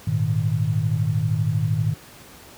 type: chord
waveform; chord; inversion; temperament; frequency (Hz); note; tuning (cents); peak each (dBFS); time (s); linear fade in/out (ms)
sine; Ab suspended second; none; equal with one note detuned; 103.83 / 116.54 / 154.31; Ab2 / Bb2 / Eb3; 0 / 0 / -14; -23; 0.07-1.94; 5
effects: pink hiss -45 dBFS RMS until 2.57 s + high-pass 60 Hz 12 dB/octave

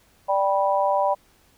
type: chord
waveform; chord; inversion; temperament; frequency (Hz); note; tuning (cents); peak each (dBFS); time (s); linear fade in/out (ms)
sine; G major; second; just; 588 / 784 / 980; D5 / G5 / B5; +2 / 0 / -14; -22 / -23 / -23; 0.28-1.15; 20
effects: pink hiss -59 dBFS RMS until 1.57 s

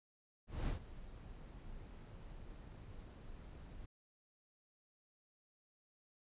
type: noise with ADSR envelope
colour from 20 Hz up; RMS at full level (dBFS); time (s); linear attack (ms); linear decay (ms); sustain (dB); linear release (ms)
brown; -36; 0.47-3.86; 210; 110; -16; 9
effects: resampled to 8000 Hz

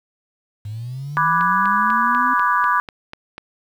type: linear sweep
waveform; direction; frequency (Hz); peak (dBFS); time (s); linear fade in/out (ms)
sine; up; 101.6 to 260; -26; 0.65-2.34; 5
type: chord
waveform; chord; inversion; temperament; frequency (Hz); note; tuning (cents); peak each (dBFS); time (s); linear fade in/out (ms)
sine; G# half-diminished seventh; first; equal; 987.8 / 1174.7 / 1480 / 1661.2; B5 / D6 / F#6 / G#6; 0 / 0 / 0 / 0; -19 / -18 / -23 / -23; 1.17-2.8; 0
type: click train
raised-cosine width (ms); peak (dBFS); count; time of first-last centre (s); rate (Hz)
0.3; -17; 9; 1.41-3.38; 4.06
effects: 8-bit

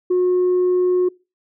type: tone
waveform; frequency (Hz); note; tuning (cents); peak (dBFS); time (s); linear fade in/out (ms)
sine; 362.5; F#4; -35; -12; 0.1-1.09; 10
effects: noise-tail reverb RT60 0.3 s tail -25 dB re dry + tanh soft clip ceiling -12 dBFS

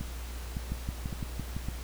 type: two click trains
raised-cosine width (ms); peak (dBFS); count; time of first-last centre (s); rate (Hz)
5; -22 / -21; 4 / 6; 0.01-1.686 / 0.72-1.566; 1.79 / 5.91
effects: added 60 Hz sine -37 dBFS peak until 1.83 s + pink hiss -46 dBFS RMS until 1.83 s

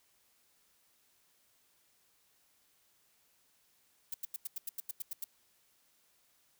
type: noise bursts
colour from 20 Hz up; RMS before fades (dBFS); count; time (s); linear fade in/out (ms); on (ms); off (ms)
violet; -38; 11; 4.12-5.242; 5; 22; 88
effects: white hiss -71 dBFS RMS until 6.59 s

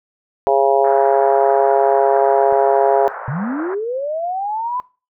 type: harmonic tone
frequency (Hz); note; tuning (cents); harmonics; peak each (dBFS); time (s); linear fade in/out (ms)
137.1; C#3; -19; 3 / 4 / 5 / 6 / 7; -17 / -17 / -16 / -20 / -22; 0.47-3.08; 0
type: band-pass noise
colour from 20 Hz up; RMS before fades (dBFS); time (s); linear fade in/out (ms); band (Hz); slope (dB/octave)
white; -30; 0.84-3.75; 10; 490 to 1600; 48
type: click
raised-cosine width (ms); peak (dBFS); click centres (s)
2; -23; 2.525
type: linear sweep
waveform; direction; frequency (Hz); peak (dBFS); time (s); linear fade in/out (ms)
sine; up; 121.5 to 1014; -19; 3.28-4.8; 0
effects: noise-tail reverb RT60 0.3 s tail -19 dB re dry

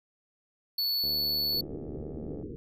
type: tone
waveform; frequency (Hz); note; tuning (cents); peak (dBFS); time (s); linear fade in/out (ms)
square; 4435; C#8; 0; -27; 0.78-1.61; 5
type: click train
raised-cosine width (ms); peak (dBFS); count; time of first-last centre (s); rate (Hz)
2; -30; 105; 1.04-2.427; 75
type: low-pass noise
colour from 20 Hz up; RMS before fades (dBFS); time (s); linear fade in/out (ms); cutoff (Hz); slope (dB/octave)
white; -40; 1.53-2.56; 0; 480; 96
effects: none

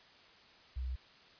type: tone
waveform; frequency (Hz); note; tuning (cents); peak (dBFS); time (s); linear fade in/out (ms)
sine; 63.6; C2; -48; -35; 0.76-0.96; 10
effects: white hiss -60 dBFS RMS until 1.39 s + resampled to 11025 Hz

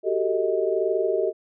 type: tone cluster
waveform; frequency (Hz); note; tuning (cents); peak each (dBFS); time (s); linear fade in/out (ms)
sine; 375.3 / 396.8 / 449.9 / 629; F#4 / G4 / A4 / D#5; +25 / +21 / +39 / +19; -26; 0.03-1.33; 50
effects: none

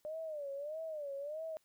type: tone with vibrato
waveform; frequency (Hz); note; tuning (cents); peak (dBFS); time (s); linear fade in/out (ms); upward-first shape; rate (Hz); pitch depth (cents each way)
sine; 598; D5; +31; -39; 0.05-1.57; 0; sine; 1.6; 140
effects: white hiss -75 dBFS RMS until 1.64 s

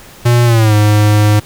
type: tone with pitch glide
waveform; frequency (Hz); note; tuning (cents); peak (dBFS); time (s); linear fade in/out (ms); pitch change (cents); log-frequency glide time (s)
square; 120 to 105.07; B2 to G#2; -49 to +21; -7; 0.25-1.4; 10; -230; 0.45-0.74
effects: pink hiss -37 dBFS RMS until 1.45 s

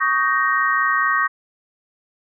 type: chord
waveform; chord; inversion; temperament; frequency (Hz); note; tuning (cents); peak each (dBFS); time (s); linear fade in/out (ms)
sine; Eb dominant seventh; third; just; 1120.1 / 1244.5 / 1555.6 / 1866.8; Db6 / Eb6 / G6 / Bb6; +18 / 0 / -14 / +2; -20 / -23 / -23 / -20; 0-1.28; 20
effects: none

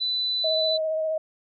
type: tone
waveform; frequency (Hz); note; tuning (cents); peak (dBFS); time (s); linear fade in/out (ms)
sine; 3991; B7; +17; -23; 0-0.78; 20
type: tone with vibrato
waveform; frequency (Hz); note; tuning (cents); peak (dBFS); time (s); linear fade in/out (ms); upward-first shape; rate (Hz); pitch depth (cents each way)
sine; 632; D#5; +27; -23; 0.44-1.18; 5; sine; 15; 19
effects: none

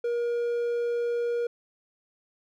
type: tone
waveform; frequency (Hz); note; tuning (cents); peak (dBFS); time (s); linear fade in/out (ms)
triangle; 474.9; A#4; +32; -23; 0.04-1.47; 5
effects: none

